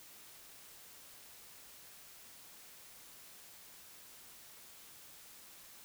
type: silence
effects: white hiss -56 dBFS RMS until 5.84 s